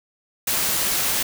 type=noise; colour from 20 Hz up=white; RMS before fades=-22 dBFS; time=0.47-1.23 s; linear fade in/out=5 ms; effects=none